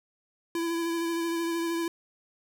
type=tone with vibrato; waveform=square; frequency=335.1 Hz; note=E4; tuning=29 cents sharp; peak=-28 dBFS; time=0.55-1.88 s; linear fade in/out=2 ms; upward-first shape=sine; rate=13 Hz; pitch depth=20 cents each way; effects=none